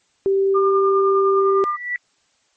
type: tone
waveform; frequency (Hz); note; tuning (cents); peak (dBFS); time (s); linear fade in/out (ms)
sine; 390; G4; -9; -14; 0.26-1.64; 0
type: tone with tremolo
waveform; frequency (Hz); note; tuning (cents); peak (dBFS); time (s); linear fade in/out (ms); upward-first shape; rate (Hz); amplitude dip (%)
sine; 1200; D6; +37; -17; 0.54-1.77; 20; sine; 9.8; 40
type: tone with exponential growth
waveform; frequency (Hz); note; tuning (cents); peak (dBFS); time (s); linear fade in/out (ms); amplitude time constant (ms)
sine; 1958; B6; -15; -18; 1.4-1.96; 1; 120
effects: white hiss -63 dBFS RMS until 2.56 s + MP3 32 kbps